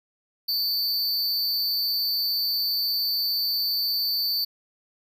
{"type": "tone with amplitude modulation", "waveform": "square", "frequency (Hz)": 4553, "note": "C#8", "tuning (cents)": 45, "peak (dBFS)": -20, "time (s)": [0.48, 4.45], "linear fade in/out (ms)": 10, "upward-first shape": "sine", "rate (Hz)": 283, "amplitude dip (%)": 75, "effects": []}